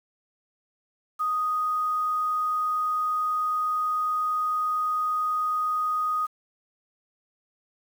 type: tone with quantisation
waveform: sine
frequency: 1244.5 Hz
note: D#6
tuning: in tune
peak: -23 dBFS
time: 1.19-6.27 s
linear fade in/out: 20 ms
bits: 8
effects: none